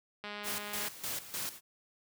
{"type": "click train", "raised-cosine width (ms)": 0.3, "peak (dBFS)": -26, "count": 133, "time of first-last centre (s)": [0.24, 0.878], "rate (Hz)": 207}
{"type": "noise with tremolo", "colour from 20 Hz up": "white", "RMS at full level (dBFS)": -37, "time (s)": [0.43, 1.61], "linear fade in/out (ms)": 50, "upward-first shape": "square", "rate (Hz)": 3.3, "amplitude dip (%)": 75}
{"effects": ["high-pass 60 Hz 12 dB/octave"]}